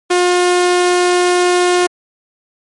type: tone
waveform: sawtooth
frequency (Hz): 357.1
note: F4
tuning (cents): +39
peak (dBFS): -6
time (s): 0.1-1.87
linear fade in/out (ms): 10
effects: MP3 48 kbps